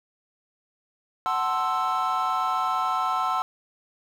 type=chord; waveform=triangle; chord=F# half-diminished seventh; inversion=none; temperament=equal with one note detuned; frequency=745.6 / 880 / 1046.5 / 1318.5 Hz; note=F#5 / A5 / C6 / E6; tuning=+13 / 0 / 0 / 0 cents; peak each=-26 / -29 / -25 / -24 dBFS; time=1.26-3.42 s; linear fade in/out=0 ms; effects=tanh soft clip ceiling -15 dBFS + 9-bit